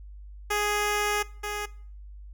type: tone pair in turn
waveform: 10% pulse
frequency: 415.6 / 415.6 Hz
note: G#4 / G#4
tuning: +1 / +1 cents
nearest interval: unison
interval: 0 cents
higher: neither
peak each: -16 / -22 dBFS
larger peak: first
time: 0.5-1.23 / 1.43-1.66 s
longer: first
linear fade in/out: 10 ms
effects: noise-tail reverb RT60 0.5 s tail -21 dB re dry + added 50 Hz sine -41 dBFS peak until 2.33 s